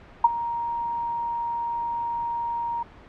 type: tone with ADSR envelope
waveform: sine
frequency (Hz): 938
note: A#5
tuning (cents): +11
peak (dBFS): -9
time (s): 0.24-2.83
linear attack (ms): 6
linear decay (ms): 28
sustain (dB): -16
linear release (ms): 6
effects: pink hiss -47 dBFS RMS until 3.08 s + low-pass 2000 Hz 12 dB/octave